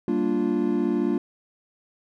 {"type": "chord", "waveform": "triangle", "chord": "G minor seventh", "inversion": "none", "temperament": "equal", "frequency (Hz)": [196, 233.1, 293.7, 349.2], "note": ["G3", "Bb3", "D4", "F4"], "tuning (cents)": [0, 0, 0, 0], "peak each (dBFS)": [-27, -24, -24, -24], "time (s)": [0.08, 1.18], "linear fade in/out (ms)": 2, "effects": []}